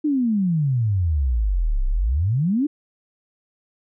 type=exponential two-way sweep; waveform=sine; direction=down then up; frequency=311.1 to 30.71 to 311.1 Hz; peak=-17 dBFS; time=0.04-2.67 s; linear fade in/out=10 ms; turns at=1.86 s; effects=none